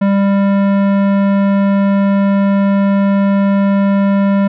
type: tone with tanh clipping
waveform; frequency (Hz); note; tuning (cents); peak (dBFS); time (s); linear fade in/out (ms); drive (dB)
sine; 198.2; G3; +19; -11; 0.01-4.48; 10; 17
effects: none